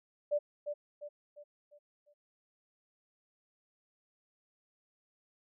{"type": "tone with echo", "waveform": "sine", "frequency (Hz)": 587.3, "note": "D5", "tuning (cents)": 0, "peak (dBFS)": -27, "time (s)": [0.31, 0.39], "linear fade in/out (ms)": 20, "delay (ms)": 350, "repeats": 5, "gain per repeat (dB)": -7, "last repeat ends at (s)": 2.14, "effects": []}